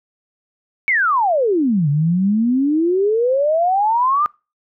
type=exponential two-way sweep; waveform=sine; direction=down then up; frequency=2275 to 140.1 to 1233 Hz; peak=-13 dBFS; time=0.88-4.26 s; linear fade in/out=0 ms; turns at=1.89 s; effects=noise-tail reverb RT60 0.3 s tail -24 dB re dry